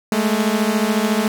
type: beating tone pair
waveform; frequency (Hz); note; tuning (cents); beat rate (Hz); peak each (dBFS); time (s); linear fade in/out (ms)
sawtooth; 208.4 / 222.4; G#3 / A3; +6 / +19; 14; -15; 0.12-1.28; 2
effects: none